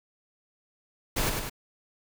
pink noise with echo, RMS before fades -27 dBFS, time 1.16-1.3 s, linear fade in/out 10 ms, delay 99 ms, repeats 2, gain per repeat -4 dB, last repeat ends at 1.498 s, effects none

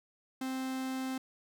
45% pulse tone, 261.6 Hz, C4, in tune, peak -34 dBFS, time 0.41-1.18 s, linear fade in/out 5 ms, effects none

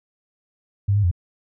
sine tone with pitch steps, 100.1 / 103.1 / 87.8 Hz, G2 / G#2 / F2, +37 / -12 / +10 cents, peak -15 dBFS, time 0.88-1.114 s, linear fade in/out 10 ms, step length 78 ms, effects none

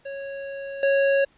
square tone with level steps, 552 Hz, C#5, 7 cents flat, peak -32 / -18 dBFS, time 0.05-1.25 s, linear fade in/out 10 ms, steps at 0.83 s, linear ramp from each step 2 ms, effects pink hiss -60 dBFS RMS until 1.37 s + resampled to 8000 Hz

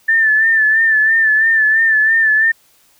sine tone with vibrato, 1769 Hz, A6, 9 cents sharp, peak -9 dBFS, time 0.08-2.52 s, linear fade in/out 10 ms, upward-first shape sine, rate 3 Hz, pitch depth 47 cents each way, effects white hiss -53 dBFS RMS until 2.99 s

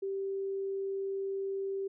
sine tone, 390.3 Hz, G4, 8 cents flat, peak -32 dBFS, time 0.02-1.88 s, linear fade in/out 10 ms, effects none

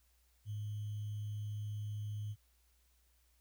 sine tone with sample-and-hold, 105 Hz, G#2, 19 cents sharp, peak -38 dBFS, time 0.45-2.36 s, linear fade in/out 50 ms, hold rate 3150 Hz, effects added 60 Hz sine -70 dBFS peak until 3.4 s + white hiss -75 dBFS RMS until 3.4 s

